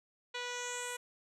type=tone with low-pass filter sweep; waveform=10% pulse; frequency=489.7 Hz; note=B4; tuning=15 cents flat; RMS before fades=-40 dBFS; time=0.34-0.97 s; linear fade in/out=10 ms; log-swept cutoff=4400 to 10000 Hz; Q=3.5; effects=none